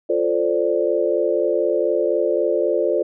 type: chord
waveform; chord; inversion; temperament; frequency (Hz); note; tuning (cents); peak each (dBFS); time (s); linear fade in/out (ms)
sine; D minor seventh; first; equal; 349.2 / 440 / 523.3 / 587.3; F4 / A4 / C5 / D5; 0 / 0 / 0 / 0; -22; 0.09-3.03; 10
effects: none